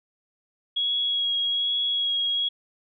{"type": "tone with vibrato", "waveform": "sine", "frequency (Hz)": 3319, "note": "G#7", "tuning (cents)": -2, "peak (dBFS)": -22, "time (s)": [0.76, 2.49], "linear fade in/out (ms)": 10, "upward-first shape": "sine", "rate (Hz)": 1.2, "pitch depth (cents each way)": 14, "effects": []}